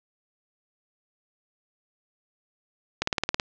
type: click train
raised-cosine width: 0.2 ms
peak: -6 dBFS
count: 8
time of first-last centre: 3.02-3.398 s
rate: 18.5 Hz
effects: low-pass 6000 Hz 12 dB/octave